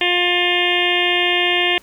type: harmonic tone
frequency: 354.1 Hz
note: F4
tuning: 24 cents sharp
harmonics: 1 / 2 / 3 / 5 / 6 / 7 / 8 / 9 / 10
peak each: -22 / -24 / -30 / -23 / -22 / -23 / -21 / -23 / -28 dBFS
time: 0.01-1.78 s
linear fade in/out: 2 ms
effects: pink hiss -49 dBFS RMS until 1.82 s